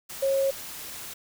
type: tone in noise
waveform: sine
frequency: 544 Hz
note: C#5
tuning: 33 cents flat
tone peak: -21 dBFS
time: 0.22-0.51 s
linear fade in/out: 10 ms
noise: white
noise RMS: -39 dBFS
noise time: 0.09-1.14 s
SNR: +15 dB
effects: none